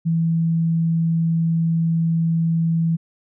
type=tone; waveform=sine; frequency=164.81 Hz; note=E3; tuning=in tune; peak=-16 dBFS; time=0.05-2.97 s; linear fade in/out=20 ms; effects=none